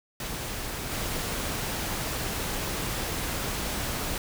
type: noise with level steps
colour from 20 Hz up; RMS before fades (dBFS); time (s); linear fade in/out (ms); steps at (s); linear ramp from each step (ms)
pink; -34 / -31; 0.2-4.18; 2; 0.9; 20
effects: none